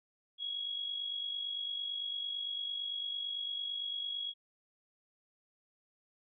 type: tone with amplitude modulation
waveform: sine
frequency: 3322 Hz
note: G#7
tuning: in tune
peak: -33 dBFS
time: 0.38-4.34 s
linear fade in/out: 50 ms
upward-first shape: sine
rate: 48.9 Hz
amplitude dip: 55%
effects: none